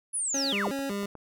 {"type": "linear sweep", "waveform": "sine", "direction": "down", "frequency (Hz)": [10430, 43.65], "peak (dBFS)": -27, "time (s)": [0.13, 0.7], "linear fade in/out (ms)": 20}
{"type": "tone with vibrato", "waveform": "25% pulse", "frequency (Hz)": 235.2, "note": "A#3", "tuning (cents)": 16, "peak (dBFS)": -26, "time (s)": [0.34, 1.06], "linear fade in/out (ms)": 5, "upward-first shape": "square", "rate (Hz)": 2.7, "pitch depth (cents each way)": 270}
{"type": "click train", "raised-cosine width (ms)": 1, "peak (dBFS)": -30, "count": 5, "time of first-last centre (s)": [0.67, 1.153], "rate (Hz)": 8.28}
{"effects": []}